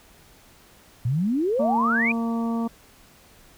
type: exponential sweep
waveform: sine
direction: up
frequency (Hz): 112.1 to 2503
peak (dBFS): -20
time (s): 1.05-2.12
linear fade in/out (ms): 5
type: harmonic tone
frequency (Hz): 230.3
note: A#3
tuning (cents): -21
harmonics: 1 / 2 / 3 / 4 / 5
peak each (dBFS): -23 / -35 / -36 / -37 / -38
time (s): 1.59-2.68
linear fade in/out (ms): 10
effects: pink hiss -53 dBFS RMS until 3.57 s